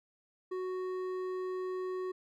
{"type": "tone with hard clipping", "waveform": "sine", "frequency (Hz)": 370, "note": "F#4", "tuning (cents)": 0, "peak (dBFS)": -36, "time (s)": [0.51, 2.12], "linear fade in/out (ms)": 10, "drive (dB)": 8, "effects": []}